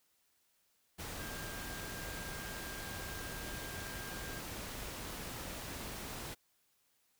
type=tone in noise; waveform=sine; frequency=1600 Hz; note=G6; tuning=35 cents sharp; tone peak=-49 dBFS; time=1.18-4.41 s; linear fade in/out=20 ms; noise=pink; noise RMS=-44 dBFS; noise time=0.98-6.35 s; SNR=-8 dB; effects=white hiss -75 dBFS RMS until 7.19 s